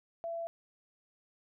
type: tone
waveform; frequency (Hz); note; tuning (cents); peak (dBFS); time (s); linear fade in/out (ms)
sine; 671; E5; +31; -35; 0.24-0.47; 0
effects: none